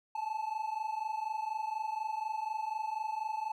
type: tone pair together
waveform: triangle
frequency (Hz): 856 / 880.1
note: A5 / A5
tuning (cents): -48 / 0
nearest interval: unison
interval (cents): 48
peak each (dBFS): -35 / -34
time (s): 0.15-3.52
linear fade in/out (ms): 5
effects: none